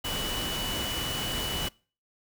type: tone in noise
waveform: sine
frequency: 2960 Hz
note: F#7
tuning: in tune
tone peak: -33 dBFS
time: 0.04-1.69 s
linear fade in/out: 10 ms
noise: pink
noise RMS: -33 dBFS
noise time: 0.04-1.69 s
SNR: -3 dB
effects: noise-tail reverb RT60 0.4 s tail -25 dB re dry